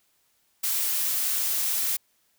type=noise; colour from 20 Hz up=blue; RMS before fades=-26 dBFS; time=0.63-1.97 s; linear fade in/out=10 ms; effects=white hiss -68 dBFS RMS until 2.38 s